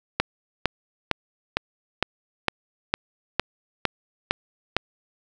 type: click train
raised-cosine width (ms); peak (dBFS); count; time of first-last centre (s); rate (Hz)
0.3; -3; 11; 0.2-4.766; 2.19
effects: none